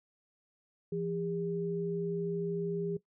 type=tone pair together; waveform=sine; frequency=169.7 / 403.6 Hz; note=F3 / G#4; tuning=-49 / -49 cents; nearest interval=octave + minor third; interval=1500 cents; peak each=-35 / -34 dBFS; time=0.92-2.97 s; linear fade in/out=5 ms; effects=noise-tail reverb RT60 0.1 s tail -17 dB re dry